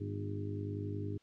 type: harmonic tone with a mistuned harmonic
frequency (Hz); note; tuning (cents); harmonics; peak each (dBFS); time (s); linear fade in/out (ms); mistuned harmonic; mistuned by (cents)
50.7; G#1; -41; 2 / 3 / 4 / 5 / 6 / 7 / 8; -38 / -48 / -49 / -49 / -43 / -52 / -45; 0-1.18; 10; 5; -44
effects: white hiss -70 dBFS RMS until 1.22 s + low-pass 4000 Hz 12 dB/octave